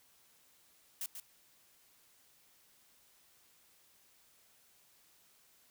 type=noise with echo; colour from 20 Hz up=blue; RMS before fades=-39 dBFS; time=1.01-1.06 s; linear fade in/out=2 ms; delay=140 ms; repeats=1; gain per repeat=-7 dB; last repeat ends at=1.2 s; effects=white hiss -67 dBFS RMS until 5.7 s